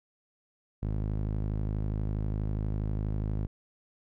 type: tone with band-pass filter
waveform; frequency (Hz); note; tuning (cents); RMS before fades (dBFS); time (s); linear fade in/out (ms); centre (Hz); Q
sawtooth; 52.3; G#1; +13; -31; 0.82-3.47; 10; 120; 0.67
effects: none